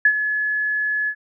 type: tone with ADSR envelope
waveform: sine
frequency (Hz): 1706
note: G#6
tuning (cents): +46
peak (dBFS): -9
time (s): 0.05-1.15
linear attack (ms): 4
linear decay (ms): 67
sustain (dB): -10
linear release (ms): 68
effects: none